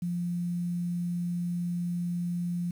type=tone with quantisation; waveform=sine; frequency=174.61 Hz; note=F3; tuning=in tune; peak=-28 dBFS; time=0.02-2.71 s; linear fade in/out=5 ms; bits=9; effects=none